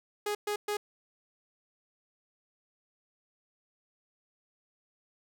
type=tone bursts; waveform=sawtooth; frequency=415.3 Hz; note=G#4; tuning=in tune; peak=-26 dBFS; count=3; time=0.26-0.77 s; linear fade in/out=5 ms; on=90 ms; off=120 ms; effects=none